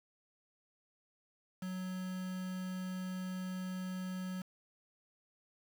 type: tone with quantisation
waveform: triangle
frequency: 185 Hz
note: F#3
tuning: in tune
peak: -36 dBFS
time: 1.62-4.42 s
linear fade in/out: 5 ms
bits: 8
effects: none